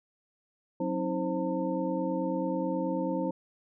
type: tone cluster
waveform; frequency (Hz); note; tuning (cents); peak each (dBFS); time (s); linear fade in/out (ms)
sine; 184.4 / 269 / 318.3 / 526 / 904; F#3 / C4 / D#4 / C5 / A5; -6 / +48 / +39 / +9 / +47; -34 / -34 / -33 / -33 / -38; 0.8-3.31; 5
effects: none